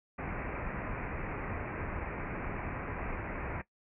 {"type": "low-pass noise", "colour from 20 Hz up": "pink", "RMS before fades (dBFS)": -38, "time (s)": [0.18, 3.62], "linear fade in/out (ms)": 10, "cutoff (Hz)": 2500, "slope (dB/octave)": 96, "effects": ["noise-tail reverb RT60 0.1 s tail -17 dB re dry"]}